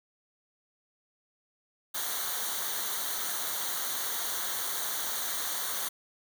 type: noise with comb filter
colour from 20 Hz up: white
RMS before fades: -33 dBFS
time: 1.94-5.89 s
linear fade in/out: 10 ms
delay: 0.39 ms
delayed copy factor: -0.75
effects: none